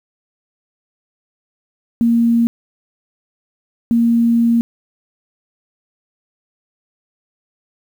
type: tone bursts at uneven times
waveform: sine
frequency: 233.1 Hz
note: A#3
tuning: in tune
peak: -10 dBFS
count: 2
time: 2.01-2.47 / 3.91-4.61 s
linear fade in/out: 0 ms
effects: 7-bit